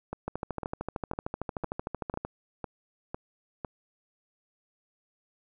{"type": "two click trains", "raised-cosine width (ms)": 1, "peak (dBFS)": [-20, -18], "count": [8, 27], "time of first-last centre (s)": [[0.13, 3.648], [0.28, 2.25]], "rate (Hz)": [1.99, 13.2], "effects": []}